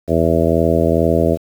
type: harmonic tone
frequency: 82.3 Hz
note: E2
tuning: 2 cents flat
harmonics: 1 / 2 / 3 / 4 / 5 / 6 / 7 / 8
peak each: -20 / -20 / -20 / -20 / -20 / -20 / -20 / -20 dBFS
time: 0.07-1.38 s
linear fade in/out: 50 ms
effects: 7-bit